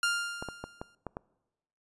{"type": "tone with exponential decay", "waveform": "sawtooth", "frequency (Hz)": 1400, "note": "F6", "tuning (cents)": 4, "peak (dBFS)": -21, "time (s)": [0.03, 0.95], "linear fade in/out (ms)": 2, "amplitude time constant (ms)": 200}
{"type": "clicks", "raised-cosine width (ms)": 1, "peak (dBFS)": -22, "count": 6, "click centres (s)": [0.425, 0.487, 0.64, 0.815, 1.067, 1.169]}
{"effects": ["noise-tail reverb RT60 1.0 s tail -24 dB re dry", "resampled to 24000 Hz"]}